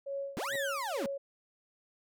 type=tone with tremolo; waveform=sine; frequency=554.4 Hz; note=C#5; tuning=in tune; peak=-33 dBFS; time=0.06-1.18 s; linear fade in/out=10 ms; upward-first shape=sine; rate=2.2 Hz; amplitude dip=90%
type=linear two-way sweep; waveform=35% pulse; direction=up then down; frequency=150 to 1975.5 to 186.5 Hz; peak=-32 dBFS; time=0.37-1.06 s; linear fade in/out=0 ms; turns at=0.54 s
type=tone with exponential growth; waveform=10% pulse; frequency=131.2 Hz; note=C3; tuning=5 cents sharp; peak=-34 dBFS; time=0.44-0.56 s; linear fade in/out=2 ms; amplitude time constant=26 ms
effects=none